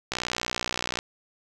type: click train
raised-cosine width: 0.2 ms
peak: -10 dBFS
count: 54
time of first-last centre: 0.12-0.989 s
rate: 61 Hz
effects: none

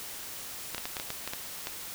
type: clicks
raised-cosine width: 0.2 ms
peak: -16 dBFS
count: 9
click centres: 0.747 / 0.781 / 0.855 / 0.968 / 0.999 / 1.104 / 1.276 / 1.335 / 1.671 s
effects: white hiss -41 dBFS RMS until 1.94 s

